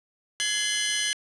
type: tone cluster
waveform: 20% pulse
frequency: 1683 / 2072 / 2963 / 3069 Hz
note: G#6 / C7 / F#7 / G7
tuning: +23 / -17 / +2 / -37 cents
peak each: -25 dBFS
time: 0.4-1.13 s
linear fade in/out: 0 ms
effects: resampled to 22050 Hz + 7-bit